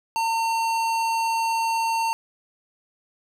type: tone with hard clipping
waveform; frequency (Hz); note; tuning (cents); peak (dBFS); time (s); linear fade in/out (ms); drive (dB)
sine; 908; A#5; -46; -23; 0.16-2.13; 0; 17
effects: none